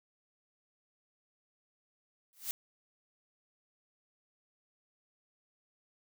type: noise with exponential growth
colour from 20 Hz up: blue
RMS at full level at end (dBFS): -32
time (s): 2.33-2.51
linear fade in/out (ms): 0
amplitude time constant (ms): 39
effects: none